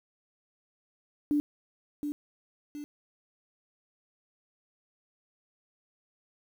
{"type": "tone with echo", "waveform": "sine", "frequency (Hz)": 293.7, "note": "D4", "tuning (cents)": 0, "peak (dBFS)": -23, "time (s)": [1.31, 1.4], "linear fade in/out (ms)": 0, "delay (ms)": 720, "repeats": 2, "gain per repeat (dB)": -7, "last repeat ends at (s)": 2.84, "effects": ["9-bit"]}